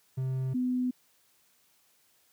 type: tone pair in turn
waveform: triangle / sine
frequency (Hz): 130.81 / 251.2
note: C3 / B3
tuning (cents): 0 / +30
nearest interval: major seventh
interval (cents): 1130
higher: second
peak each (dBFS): -26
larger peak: neither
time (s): 0.17-0.54 / 0.54-0.91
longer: neither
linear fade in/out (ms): 10
effects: white hiss -67 dBFS RMS until 2.32 s + high-pass 80 Hz 12 dB/octave